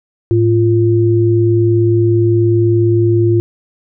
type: tone pair together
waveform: sine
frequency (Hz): 109.05 / 346.2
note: A2 / F4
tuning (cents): -15 / -15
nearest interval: octave + minor sixth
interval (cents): 2000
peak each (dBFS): -11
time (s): 0.31-3.4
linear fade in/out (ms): 0
effects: none